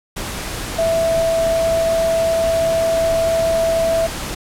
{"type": "tone in noise", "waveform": "sine", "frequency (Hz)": 659.3, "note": "E5", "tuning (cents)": 0, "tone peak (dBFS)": -14, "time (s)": [0.78, 4.07], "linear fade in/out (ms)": 10, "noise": "pink", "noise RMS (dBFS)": -26, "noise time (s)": [0.16, 4.35], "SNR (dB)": 9, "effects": ["low-pass 12000 Hz 12 dB/octave"]}